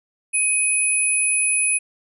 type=tone pair together; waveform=sine; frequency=2518 / 10072 Hz; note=D#7 / D#9; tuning=+20 / +20 cents; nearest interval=2 octaves; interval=2400 cents; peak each=-22 / -18 dBFS; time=0.33-1.79 s; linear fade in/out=20 ms; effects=none